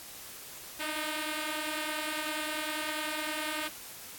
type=beating tone pair; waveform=5% pulse; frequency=304.5 / 314.5 Hz; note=D#4 / D#4; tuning=-37 / +19 cents; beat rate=10 Hz; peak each=-23 / -26 dBFS; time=0.79-3.69 s; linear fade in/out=20 ms; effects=white hiss -46 dBFS RMS until 4.18 s + AAC 64 kbps